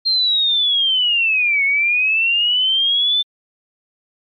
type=linear two-way sweep; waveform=sine; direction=down then up; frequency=4204 to 2188 to 3554 Hz; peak=-13 dBFS; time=0.05-3.23 s; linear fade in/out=20 ms; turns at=1.64 s; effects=MP3 48 kbps

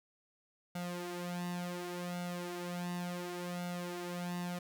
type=tone with flanger; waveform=sawtooth; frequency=176.5 Hz; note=F3; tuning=19 cents sharp; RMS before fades=-40 dBFS; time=0.75-4.59 s; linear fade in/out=5 ms; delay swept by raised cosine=1.4 to 4.6 ms; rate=0.69 Hz; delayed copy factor=+0.7; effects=none

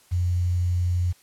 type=tone with quantisation; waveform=sine; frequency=88.8 Hz; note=F2; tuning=29 cents sharp; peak=-20 dBFS; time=0.11-1.13 s; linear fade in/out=20 ms; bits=8; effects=white hiss -57 dBFS RMS until 1.22 s + low-pass 12000 Hz 12 dB/octave

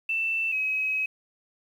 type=tone pair in turn; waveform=sine; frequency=2665 / 2547 Hz; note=E7 / D#7; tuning=+18 / +40 cents; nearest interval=minor second; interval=78 cents; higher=first; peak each=-24 dBFS; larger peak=neither; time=0.09-0.52 / 0.52-1.06 s; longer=second; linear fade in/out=5 ms; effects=9-bit

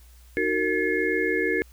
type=tone cluster; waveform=sine; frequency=311.6 / 373.2 / 459.8 / 1718 / 2150 Hz; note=D#4 / F#4 / A#4 / A6 / C7; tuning=+3 / +15 / -24 / -42 / +47 cents; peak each=-29 / -27 / -27 / -28 / -29 dBFS; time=0.37-1.62 s; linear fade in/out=0 ms; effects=added 60 Hz sine -48 dBFS peak until 1.72 s + white hiss -58 dBFS RMS until 1.72 s

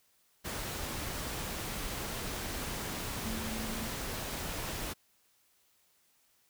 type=tone in noise; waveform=sine; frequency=222 Hz; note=A3; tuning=16 cents sharp; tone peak=-39 dBFS; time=3.24-3.89 s; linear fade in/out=20 ms; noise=pink; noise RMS=-38 dBFS; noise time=0.44-4.94 s; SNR=-4 dB; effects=white hiss -70 dBFS RMS until 6.49 s

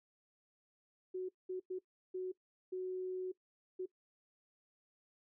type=tone bursts at uneven times; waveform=sine; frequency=370 Hz; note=F#4; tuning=in tune; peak=-37 dBFS; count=6; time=1.14-1.29 / 1.49-1.6 / 1.7-1.79 / 2.14-2.32 / 2.72-3.32 / 3.79-3.86 s; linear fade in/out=10 ms; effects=noise-tail reverb RT60 0.1 s tail -20 dB re dry

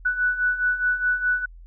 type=beating tone pair; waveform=sine; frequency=1480 / 1484.8 Hz; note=F#6 / F#6; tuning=0 / +6 cents; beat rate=4.8 Hz; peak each=-26 / -21 dBFS; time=0.05-1.46 s; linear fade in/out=10 ms; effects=added 42 Hz sine -41 dBFS peak until 1.66 s

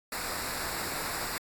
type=noise with comb filter; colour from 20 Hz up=pink; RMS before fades=-35 dBFS; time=0.12-1.38 s; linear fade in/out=2 ms; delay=0.32 ms; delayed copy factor=-0.7; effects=AAC 64 kbps

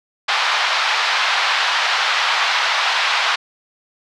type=band-pass noise; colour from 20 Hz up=pink; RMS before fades=-18 dBFS; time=0.28-3.36 s; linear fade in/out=10 ms; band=860 to 4500 Hz; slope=24 dB/octave; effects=none

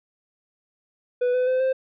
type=tone with pitch steps; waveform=triangle; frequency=493.9 / 503.7 / 513.7 / 523.9 Hz; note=B4 / B4 / C5 / C5; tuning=0 / +34 / -32 / +2 cents; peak=-17 dBFS; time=1.21-1.73 s; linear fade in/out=10 ms; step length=130 ms; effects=resampled to 8000 Hz

